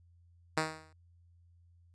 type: tone with exponential decay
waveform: 5% pulse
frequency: 157.7 Hz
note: D#3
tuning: 24 cents sharp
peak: -15 dBFS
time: 0.57-0.93 s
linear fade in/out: 5 ms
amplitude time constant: 77 ms
effects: added 86 Hz sine -60 dBFS peak until 1.94 s + resampled to 22050 Hz